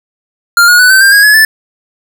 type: tone with pitch steps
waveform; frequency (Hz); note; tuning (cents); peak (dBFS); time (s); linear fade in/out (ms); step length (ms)
square; 1398 / 1444 / 1491.4 / 1540.5 / 1591.1 / 1643.4 / 1697.4 / 1753.2; F6 / F#6 / F#6 / G6 / G6 / G#6 / G#6 / A6; +1 / -43 / +13 / -31 / +25 / -19 / +37 / -7; -3; 0.57-1.45; 2; 110
effects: none